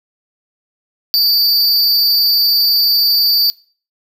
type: tone with amplitude modulation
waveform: square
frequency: 4647 Hz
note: D8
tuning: 19 cents flat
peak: -7 dBFS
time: 1.14-3.5 s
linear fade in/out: 0 ms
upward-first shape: sine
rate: 268 Hz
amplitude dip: 70%
effects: noise-tail reverb RT60 0.4 s tail -21 dB re dry